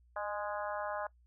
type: harmonic tone with a mistuned harmonic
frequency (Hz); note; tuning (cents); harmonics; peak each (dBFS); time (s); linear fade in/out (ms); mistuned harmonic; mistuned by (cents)
207.7; G#3; 0; 3 / 4 / 5 / 6 / 7 / 8; -39 / -41 / -43 / -45 / -46 / -47; 0.16-1.07; 5; 3; -27
effects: noise-tail reverb RT60 0.1 s tail -20 dB re dry + added 60 Hz sine -62 dBFS peak until 1.26 s